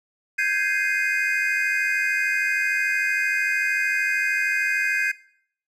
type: chord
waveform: triangle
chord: Ab major seventh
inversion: third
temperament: equal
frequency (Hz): 1568 / 1661.2 / 2093 / 2489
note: G6 / Ab6 / C7 / Eb7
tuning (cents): 0 / 0 / 0 / 0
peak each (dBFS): -24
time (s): 0.38-5.12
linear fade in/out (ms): 10
effects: noise-tail reverb RT60 0.6 s tail -20 dB re dry